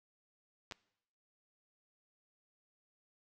clicks, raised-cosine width 0.2 ms, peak -26 dBFS, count 2, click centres 0.712 / 0.722 s, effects noise-tail reverb RT60 0.8 s tail -22 dB re dry

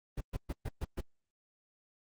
brown noise bursts, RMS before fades -35 dBFS, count 6, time 0.17-1.01 s, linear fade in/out 10 ms, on 40 ms, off 120 ms, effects Opus 24 kbps

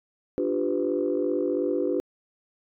sine chord, G dominant seventh, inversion second, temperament equal with one note detuned, 293.7 / 349.2 / 392 / 501.9 Hz, D4 / F4 / G4 / B4, 0 / 0 / 0 / +28 cents, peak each -28 dBFS, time 0.38-2 s, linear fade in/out 0 ms, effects tanh soft clip ceiling -14 dBFS

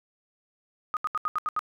sine tone bursts, 1244.5 Hz, D#6, in tune, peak -24 dBFS, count 7, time 0.94-1.592 s, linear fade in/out 0 ms, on 28 ms, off 76 ms, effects none

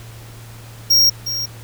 square tone with echo, 5588 Hz, F8, in tune, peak -10 dBFS, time 0.9-1.1 s, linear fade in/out 10 ms, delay 360 ms, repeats 1, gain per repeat -11 dB, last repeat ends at 1.46 s, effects added 114 Hz sine -36 dBFS peak until 1.63 s + pink hiss -42 dBFS RMS until 1.63 s

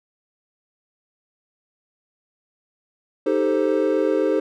triangle chord, A half-diminished seventh, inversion second, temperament equal, 311.1 / 392 / 440 / 523.3 Hz, Eb4 / G4 / A4 / C5, 0 / 0 / 0 / 0 cents, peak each -21 dBFS, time 3.26-4.4 s, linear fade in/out 5 ms, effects none

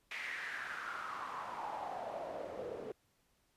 pink noise with band-pass filter sweep, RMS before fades -43 dBFS, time 0.11-2.92 s, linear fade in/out 2 ms, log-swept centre 2200 to 430 Hz, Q 5.2, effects pink hiss -75 dBFS RMS until 3.56 s + resampled to 32000 Hz

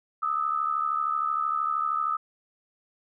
sine tone pair together, 1227 / 1300 Hz, D#6 / E6, -25 / -24 cents, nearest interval minor second, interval 101 cents, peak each -27 dBFS, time 0.22-2.17 s, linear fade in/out 10 ms, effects none

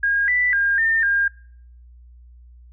sine tone with pitch steps, 1627 / 1980 / 1612 / 1808 / 1610 Hz, G#6 / B6 / G6 / A6 / G6, -36 / +4 / +48 / +47 / +46 cents, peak -16 dBFS, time 0.03-1.28 s, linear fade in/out 5 ms, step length 250 ms, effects noise-tail reverb RT60 0.6 s tail -23 dB re dry + added 60 Hz sine -43 dBFS peak until 2.72 s

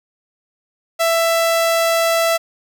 sawtooth tone, 664 Hz, E5, 12 cents sharp, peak -10 dBFS, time 0.99-2.38 s, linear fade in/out 20 ms, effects none

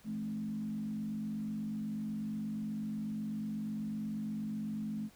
sine tone with frequency modulation, 214.5 Hz, A3, 44 cents flat, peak -35 dBFS, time 0.04-5.1 s, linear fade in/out 50 ms, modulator 48.2 Hz, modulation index 0.68, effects pink hiss -62 dBFS RMS until 5.15 s

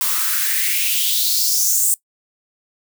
blue noise with high-pass filter sweep, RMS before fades -18 dBFS, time 0.01-1.94 s, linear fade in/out 0 ms, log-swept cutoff 1000 to 8400 Hz, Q 3.9, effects noise-tail reverb RT60 0.1 s tail -20 dB re dry

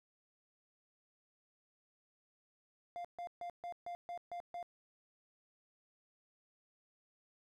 triangle tone bursts, 698.5 Hz, F5, in tune, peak -39 dBFS, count 8, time 2.96-4.628 s, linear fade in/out 0 ms, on 86 ms, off 140 ms, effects none

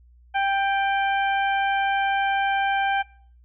harmonic tone with a mistuned harmonic, 788 Hz, G5, 9 cents sharp, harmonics 1 / 2 / 3 / 4, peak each -21 / -26 / -30 / -35 dBFS, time 0.34-3.03 s, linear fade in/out 20 ms, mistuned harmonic 4, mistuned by -31 cents, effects noise-tail reverb RT60 0.5 s tail -22 dB re dry + added 60 Hz sine -50 dBFS peak until 3.44 s

